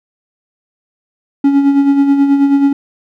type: tone with tremolo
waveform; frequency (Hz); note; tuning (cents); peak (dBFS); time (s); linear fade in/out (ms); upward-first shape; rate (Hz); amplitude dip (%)
triangle; 279.3; C#4; +13; -3; 1.44-2.73; 5; sine; 9.3; 50
effects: none